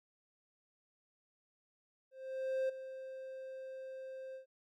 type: tone with ADSR envelope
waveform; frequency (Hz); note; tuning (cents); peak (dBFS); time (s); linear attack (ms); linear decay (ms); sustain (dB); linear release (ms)
triangle; 526; C5; +9; -29; 2.11-4.46; 580; 10; -13; 110
effects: none